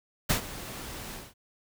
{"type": "noise with ADSR envelope", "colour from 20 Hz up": "pink", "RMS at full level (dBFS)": -23, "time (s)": [0.29, 1.34], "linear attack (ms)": 13, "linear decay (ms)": 100, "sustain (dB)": -17, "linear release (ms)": 200, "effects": []}